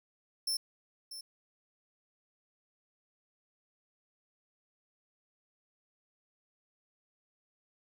sawtooth tone with echo, 5350 Hz, E8, 25 cents sharp, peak -28 dBFS, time 0.47-0.57 s, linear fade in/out 5 ms, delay 640 ms, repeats 1, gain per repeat -12 dB, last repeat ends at 1.21 s, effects none

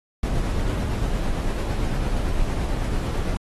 brown noise with tremolo, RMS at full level -22 dBFS, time 0.23-3.37 s, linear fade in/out 2 ms, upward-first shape triangle, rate 8.9 Hz, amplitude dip 30%, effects AAC 32 kbps

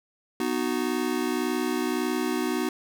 square chord, B major, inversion none, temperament just, 246.9 / 308.7 / 370.4 Hz, B3 / D#4 / F#4, 0 / -14 / +2 cents, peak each -30 dBFS, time 0.4-2.69 s, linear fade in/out 2 ms, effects none

